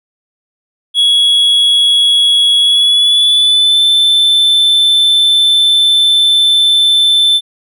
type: tone with pitch glide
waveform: triangle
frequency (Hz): 3347 to 3534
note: G#7 to A7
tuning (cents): +13 to +7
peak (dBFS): -5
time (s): 0.94-7.41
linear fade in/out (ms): 50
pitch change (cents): +94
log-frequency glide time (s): 2.59-3.81
effects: none